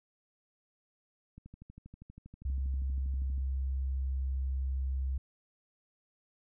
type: click train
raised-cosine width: 5 ms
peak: -37 dBFS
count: 26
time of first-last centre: 1.38-3.38 s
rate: 12.5 Hz
type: tone with pitch glide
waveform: sine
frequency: 66.7 to 66.2 Hz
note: C2 to C2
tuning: +34 to +21 cents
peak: -30 dBFS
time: 2.45-5.18 s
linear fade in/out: 5 ms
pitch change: -13 cents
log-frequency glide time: 2.64-4.29 s
effects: none